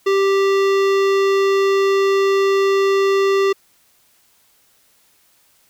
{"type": "tone with hard clipping", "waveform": "sine", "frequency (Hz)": 392, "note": "G4", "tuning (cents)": 0, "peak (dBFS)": -15, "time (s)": [0.06, 3.53], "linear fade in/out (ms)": 10, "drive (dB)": 18, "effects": ["white hiss -57 dBFS RMS until 5.69 s"]}